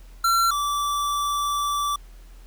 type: tone pair in turn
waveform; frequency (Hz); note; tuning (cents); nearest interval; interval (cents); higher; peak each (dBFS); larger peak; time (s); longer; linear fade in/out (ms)
square; 1360 / 1161.5; F6 / D6; -46 / -20; minor third; 274; first; -18 / -23; first; 0.24-0.51 / 0.51-1.96; second; 5
effects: added 41 Hz sine -42 dBFS peak until 2.46 s + pink hiss -56 dBFS RMS until 2.46 s